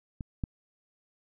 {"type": "clicks", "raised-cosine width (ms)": 5, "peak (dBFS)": [-24, -18], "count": 2, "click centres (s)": [0.208, 0.438], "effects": []}